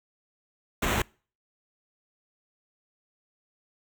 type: noise with sample-and-hold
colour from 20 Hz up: pink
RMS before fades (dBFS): -26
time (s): 0.82-1.02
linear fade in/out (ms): 5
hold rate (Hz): 4900
effects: noise-tail reverb RT60 0.4 s tail -26 dB re dry